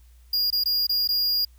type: tone with dropouts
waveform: square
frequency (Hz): 4841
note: D#8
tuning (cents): -48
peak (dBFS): -21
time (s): 0.33-1.45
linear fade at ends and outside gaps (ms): 5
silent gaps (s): 0.504-0.526 / 0.638-0.657 / 0.869-0.893 / 1.076-1.088
effects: added 60 Hz sine -49 dBFS peak until 1.58 s + white hiss -64 dBFS RMS until 1.58 s